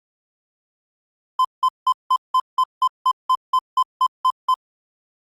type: tone bursts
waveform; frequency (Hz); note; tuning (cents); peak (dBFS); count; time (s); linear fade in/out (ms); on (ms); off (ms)
triangle; 1027; C6; -33; -11; 14; 1.39-4.542; 5; 58; 180
effects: Opus 48 kbps